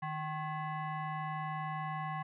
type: tone with frequency modulation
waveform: sine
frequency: 155.5 Hz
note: D#3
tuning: 1 cent flat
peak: -35 dBFS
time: 0.02-2.23 s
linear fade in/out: 10 ms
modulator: 925 Hz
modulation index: 1.4
effects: none